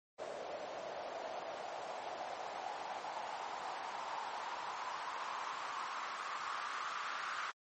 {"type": "noise with band-pass filter sweep", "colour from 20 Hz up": "white", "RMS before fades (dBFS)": -43, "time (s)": [0.18, 7.52], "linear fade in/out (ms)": 20, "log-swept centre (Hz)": [580, 1300], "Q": 3.8, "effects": ["MP3 32 kbps"]}